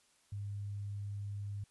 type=tone; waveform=sine; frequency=101.4 Hz; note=G#2; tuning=41 cents flat; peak=-38 dBFS; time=0.32-1.64 s; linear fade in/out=5 ms; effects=white hiss -70 dBFS RMS until 1.7 s + resampled to 24000 Hz